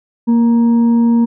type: tone with frequency modulation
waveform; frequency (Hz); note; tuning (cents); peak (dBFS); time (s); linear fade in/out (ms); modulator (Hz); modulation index
sine; 233.1; A#3; 0; -8; 0.27-1.26; 20; 704; 0.22
effects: none